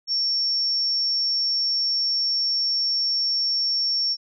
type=tone; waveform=sine; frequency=5470 Hz; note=F8; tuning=37 cents flat; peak=-20 dBFS; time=0.07-4.17 s; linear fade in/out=50 ms; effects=none